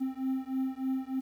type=beating tone pair; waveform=triangle; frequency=261.6 / 264.9 Hz; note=C4 / C4; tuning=0 / +22 cents; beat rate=3.3 Hz; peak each=-31 dBFS; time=0-1.21 s; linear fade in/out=20 ms; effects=10-bit